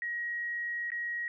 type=tone with dropouts; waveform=sine; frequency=1896 Hz; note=A#6; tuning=29 cents sharp; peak=-32 dBFS; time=0.02-1.28 s; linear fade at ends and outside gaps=1 ms; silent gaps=0.904-0.918 s; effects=none